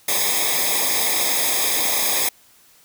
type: noise with comb filter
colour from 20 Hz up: white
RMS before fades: -20 dBFS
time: 0.08-2.29 s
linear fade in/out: 5 ms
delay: 0.69 ms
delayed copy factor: -1
effects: white hiss -53 dBFS RMS until 2.84 s